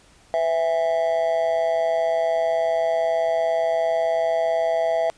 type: tone with amplitude modulation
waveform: triangle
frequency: 659.3 Hz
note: E5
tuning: in tune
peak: -13 dBFS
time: 0.34-5.1 s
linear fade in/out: 0 ms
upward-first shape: sine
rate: 158 Hz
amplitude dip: 80%
effects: pink hiss -54 dBFS RMS until 5.17 s + resampled to 22050 Hz